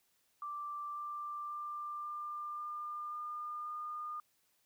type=tone with pitch steps; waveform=sine; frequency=1174.7 / 1181.5 / 1188.3 / 1195.2 / 1202.2 / 1209.1 / 1216.1 Hz; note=D6 / D6 / D6 / D6 / D6 / D#6 / D#6; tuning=0 / +10 / +20 / +30 / +40 / -50 / -40 cents; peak=-39 dBFS; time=0.42-4.2 s; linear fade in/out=2 ms; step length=540 ms; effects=white hiss -75 dBFS RMS until 4.65 s